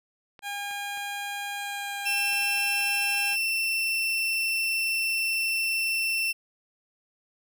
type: clicks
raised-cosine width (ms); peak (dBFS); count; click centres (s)
0.3; -31; 9; 0.392 / 0.711 / 0.974 / 2.333 / 2.422 / 2.574 / 2.806 / 3.149 / 3.334
type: tone with pitch glide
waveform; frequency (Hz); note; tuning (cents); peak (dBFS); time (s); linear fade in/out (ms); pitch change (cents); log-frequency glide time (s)
15% pulse; 810 to 804.9; G#5 to G5; -43 to +46; -25; 0.42-3.37; 50; -11; 1.55-2
type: tone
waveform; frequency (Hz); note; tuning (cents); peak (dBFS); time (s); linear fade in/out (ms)
35% pulse; 2687; E7; +33; -23; 2.05-6.33; 20
effects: none